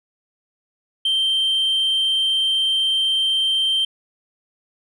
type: tone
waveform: sine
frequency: 3136 Hz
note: G7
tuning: in tune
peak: -14 dBFS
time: 1.05-3.85 s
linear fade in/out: 5 ms
effects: tanh soft clip ceiling -15 dBFS